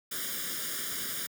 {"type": "noise with comb filter", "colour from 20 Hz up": "white", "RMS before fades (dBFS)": -35, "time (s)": [0.11, 1.27], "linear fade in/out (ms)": 10, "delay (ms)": 0.58, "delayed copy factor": 0.9, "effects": ["high-pass 150 Hz 12 dB/octave"]}